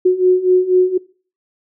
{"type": "beating tone pair", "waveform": "sine", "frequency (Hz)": [364.2, 368.3], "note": ["F#4", "F#4"], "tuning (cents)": [-27, -8], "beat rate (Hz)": 4.1, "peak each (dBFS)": [-15, -11], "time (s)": [0.05, 0.98], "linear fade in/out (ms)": 10, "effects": ["noise-tail reverb RT60 0.4 s tail -22 dB re dry"]}